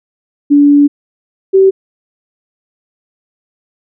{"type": "tone pair in turn", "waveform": "sine", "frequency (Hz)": [288, 384.4], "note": ["D4", "G4"], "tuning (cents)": [-34, -34], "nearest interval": "perfect fourth", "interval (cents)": 500, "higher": "second", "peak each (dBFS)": -3, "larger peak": "neither", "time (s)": [[0.5, 0.88], [1.53, 1.71]], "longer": "first", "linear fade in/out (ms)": 20, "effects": []}